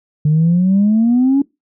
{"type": "exponential sweep", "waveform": "sine", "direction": "up", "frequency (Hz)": [148.2, 283.6], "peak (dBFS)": -8, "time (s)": [0.25, 1.42], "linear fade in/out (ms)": 5, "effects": ["noise-tail reverb RT60 0.2 s tail -22 dB re dry", "tanh soft clip ceiling -6 dBFS"]}